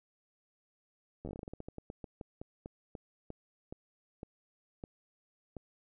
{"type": "slowing click train", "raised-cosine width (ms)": 2, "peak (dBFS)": -29, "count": 25, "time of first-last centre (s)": [1.25, 5.567], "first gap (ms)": 11, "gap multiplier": 1.2, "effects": []}